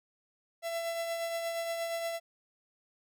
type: tone with tremolo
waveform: 45% pulse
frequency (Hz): 670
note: E5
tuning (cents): +28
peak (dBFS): -31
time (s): 0.62-2.2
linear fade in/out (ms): 50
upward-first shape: triangle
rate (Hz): 8.5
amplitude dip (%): 40
effects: none